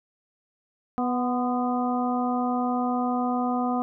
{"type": "harmonic tone with a mistuned harmonic", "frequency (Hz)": 246.9, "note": "B3", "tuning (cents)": 0, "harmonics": [1, 2, 3, 4, 5], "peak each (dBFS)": [-25, -34, -28, -35, -33], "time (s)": [0.98, 3.82], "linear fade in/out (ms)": 0, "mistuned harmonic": 4, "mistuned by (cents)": 52, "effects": []}